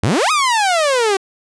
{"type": "exponential two-way sweep", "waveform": "sawtooth", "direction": "up then down", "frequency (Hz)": [83.7, 1282, 377.1], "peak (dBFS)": -9, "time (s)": [0.03, 1.17], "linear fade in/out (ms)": 5, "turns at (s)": 0.31, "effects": ["resampled to 22050 Hz"]}